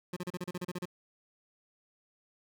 25% pulse tone bursts, 178.9 Hz, F3, 42 cents sharp, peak -31 dBFS, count 11, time 0.13-0.855 s, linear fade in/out 5 ms, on 35 ms, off 34 ms, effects none

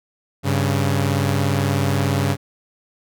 sawtooth tone pair together, 98 / 138.59 Hz, G2 / C#3, 0 / 0 cents, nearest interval tritone, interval 600 cents, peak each -16 dBFS, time 0.43-2.37 s, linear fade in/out 50 ms, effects none

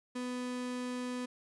35% pulse tone, 249 Hz, B3, 14 cents sharp, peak -34 dBFS, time 0.15-1.26 s, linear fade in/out 10 ms, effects resampled to 24000 Hz

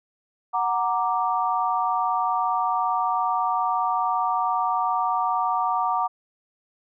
sine chord, Gb augmented, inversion none, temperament equal, 740 / 932.3 / 1174.7 Hz, Gb5 / Bb5 / D6, 0 / 0 / 0 cents, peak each -25 dBFS, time 0.53-6.08 s, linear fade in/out 20 ms, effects none

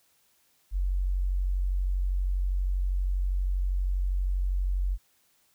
sine tone, 46.25 Hz, F#1, in tune, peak -24 dBFS, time 0.71-4.98 s, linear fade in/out 50 ms, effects white hiss -67 dBFS RMS until 5.54 s

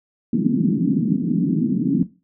pink band-pass noise, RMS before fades -19 dBFS, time 0.33-2.03 s, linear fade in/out 2 ms, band 160 to 300 Hz, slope 48 dB/octave, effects noise-tail reverb RT60 0.3 s tail -17 dB re dry

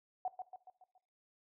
sine tone with echo, 740 Hz, F#5, in tune, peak -33 dBFS, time 0.25-0.28 s, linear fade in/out 2 ms, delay 140 ms, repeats 5, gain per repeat -6 dB, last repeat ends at 0.98 s, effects noise-tail reverb RT60 0.5 s tail -19 dB re dry

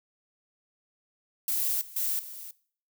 violet noise with level steps, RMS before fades -28 / -47 / -29 / -42 dBFS, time 1.48-2.51 s, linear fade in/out 2 ms, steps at 1.81 / 1.96 / 2.19 s, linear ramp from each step 5 ms, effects noise-tail reverb RT60 0.5 s tail -20 dB re dry

